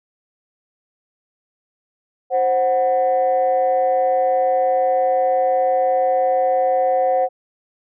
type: tone pair together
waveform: sine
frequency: 525.8 / 740 Hz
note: C5 / F#5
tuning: +8 / 0 cents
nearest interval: tritone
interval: 592 cents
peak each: -16 dBFS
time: 2.3-7.29 s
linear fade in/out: 50 ms
effects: tanh soft clip ceiling -9 dBFS